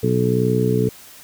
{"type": "harmonic tone", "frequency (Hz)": 61.74, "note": "B1", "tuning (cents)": 0, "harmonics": [2, 3, 4, 5, 6, 7], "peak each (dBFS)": [-20, -22, -24, -28, -27, -20], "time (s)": [0.03, 0.89], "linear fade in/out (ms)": 5, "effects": ["white hiss -43 dBFS RMS until 1.23 s"]}